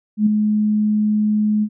sine tone with ADSR envelope, 211.9 Hz, G#3, 35 cents sharp, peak -9 dBFS, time 0.17-1.69 s, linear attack 94 ms, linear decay 6 ms, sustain -5 dB, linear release 64 ms, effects none

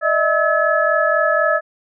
sine tone cluster, 603 / 647 / 1293 / 1706 Hz, D5 / E5 / E6 / G#6, +46 / -32 / -34 / +46 cents, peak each -19 dBFS, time 0.01-1.61 s, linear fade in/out 50 ms, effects none

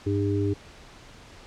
harmonic tone, 100.6 Hz, G2, 45 cents sharp, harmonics 1 / 3 / 4, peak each -25 / -27 / -28 dBFS, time 0.06-0.54 s, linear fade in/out 10 ms, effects pink hiss -48 dBFS RMS until 1.46 s + low-pass 6000 Hz 12 dB/octave

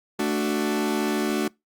40% pulse chord, D major, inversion second, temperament equal, 220 / 293.7 / 370 Hz, A3 / D4 / F#4, 0 / 0 / 0 cents, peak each -26 dBFS, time 0.19-1.48 s, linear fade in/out 5 ms, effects noise-tail reverb RT60 0.2 s tail -25 dB re dry + Opus 48 kbps

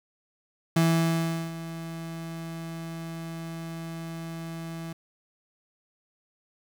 35% pulse tone with ADSR envelope, 164.81 Hz, E3, in tune, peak -17 dBFS, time 0.76-4.93 s, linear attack 6 ms, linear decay 750 ms, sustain -16 dB, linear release 6 ms, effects 9-bit

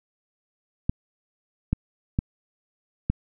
clicks, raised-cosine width 5 ms, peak -9 dBFS, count 4, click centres 0.895 / 1.73 / 2.189 / 3.1 s, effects none

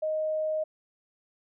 sine tone, 623 Hz, D#5, 2 cents sharp, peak -26 dBFS, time 0.02-0.64 s, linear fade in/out 10 ms, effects none

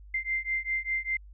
sine beating tone pair, 2086 / 2091 Hz, C7 / C7, -6 / -2 cents, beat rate 5 Hz, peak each -31 dBFS, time 0.14-1.17 s, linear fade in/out 5 ms, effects added 50 Hz sine -46 dBFS peak until 1.33 s

